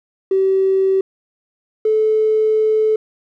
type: tone pair in turn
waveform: triangle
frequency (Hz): 383.6 / 434.3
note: G4 / A4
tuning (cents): -37 / -23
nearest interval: major second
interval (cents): 214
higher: second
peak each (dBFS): -8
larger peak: neither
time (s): 0.31-1.01 / 1.85-2.96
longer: second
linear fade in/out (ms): 5
effects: tanh soft clip ceiling -10 dBFS